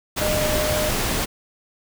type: tone in noise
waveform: sine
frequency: 610 Hz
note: D#5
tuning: 34 cents flat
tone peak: -22 dBFS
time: 0.2-0.9 s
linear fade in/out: 20 ms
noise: pink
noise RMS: -23 dBFS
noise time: 0.16-1.26 s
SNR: -2 dB
effects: none